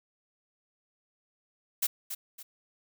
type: noise with echo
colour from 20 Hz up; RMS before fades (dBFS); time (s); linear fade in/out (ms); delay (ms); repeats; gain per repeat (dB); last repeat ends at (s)
blue; -27; 1.82-1.87; 10; 280; 2; -9; 2.43
effects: none